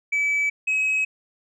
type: tone pair in turn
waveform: sine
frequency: 2297 / 2552 Hz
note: D7 / D#7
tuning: -39 / +43 cents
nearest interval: major second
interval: 182 cents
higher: second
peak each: -17 dBFS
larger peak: neither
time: 0.12-0.5 / 0.67-1.05 s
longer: neither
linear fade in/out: 10 ms
effects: tanh soft clip ceiling -18 dBFS